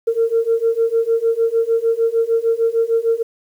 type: beating tone pair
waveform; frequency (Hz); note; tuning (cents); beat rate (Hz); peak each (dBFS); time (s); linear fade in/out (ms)
sine; 453.9 / 460.5; A#4 / A#4; -46 / -21; 6.6; -17 / -16; 0.07-3.23; 10
effects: tanh soft clip ceiling -7 dBFS + 8-bit